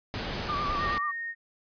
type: noise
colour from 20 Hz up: pink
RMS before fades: -33 dBFS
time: 0.14-0.98 s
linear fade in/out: 0 ms
type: tone with vibrato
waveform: sine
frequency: 1174.7 Hz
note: D6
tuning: in tune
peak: -28 dBFS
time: 0.48-1.12 s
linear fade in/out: 20 ms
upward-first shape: sine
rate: 9.2 Hz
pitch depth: 48 cents each way
type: tone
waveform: sine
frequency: 1851 Hz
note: A#6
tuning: 13 cents flat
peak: -32 dBFS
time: 0.78-1.35 s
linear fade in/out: 50 ms
effects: resampled to 11025 Hz